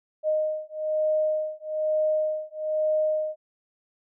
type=beating tone pair; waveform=sine; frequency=618 / 619.1 Hz; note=D#5 / D#5; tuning=-12 / -9 cents; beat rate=1.1 Hz; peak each=-26 dBFS; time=0.23-3.36 s; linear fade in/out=50 ms; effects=none